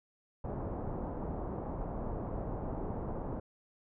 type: low-pass noise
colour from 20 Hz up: pink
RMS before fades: -38 dBFS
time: 0.44-3.4 s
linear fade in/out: 5 ms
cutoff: 930 Hz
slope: 24 dB/octave
effects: none